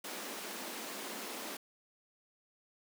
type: high-pass noise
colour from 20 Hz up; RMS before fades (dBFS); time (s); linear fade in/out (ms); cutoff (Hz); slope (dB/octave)
pink; -43; 0.04-1.57; 5; 210; 48
effects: none